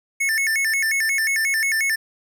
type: tone with vibrato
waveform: square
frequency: 1975.5 Hz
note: B6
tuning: in tune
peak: -19 dBFS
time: 0.2-1.96 s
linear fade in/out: 10 ms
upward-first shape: square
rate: 5.6 Hz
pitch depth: 180 cents each way
effects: none